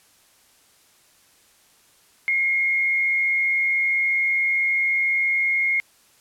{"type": "tone with frequency modulation", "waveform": "sine", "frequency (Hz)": 2147, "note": "C7", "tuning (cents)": 44, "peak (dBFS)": -18, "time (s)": [2.28, 5.8], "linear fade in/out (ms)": 0, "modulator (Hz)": 95.4, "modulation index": 0.39, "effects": ["white hiss -57 dBFS RMS until 6.2 s", "low-pass 12000 Hz 12 dB/octave"]}